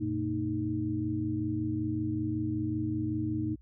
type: tone cluster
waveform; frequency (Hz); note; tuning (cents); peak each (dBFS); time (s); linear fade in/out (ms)
sine; 95.2 / 120.5 / 228.5 / 310.9; F#2 / B2 / A#3 / D#4; +50 / -42 / -34 / -1; -37 / -35 / -38 / -31; 0-3.56; 20
effects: added 60 Hz sine -53 dBFS peak until 3.61 s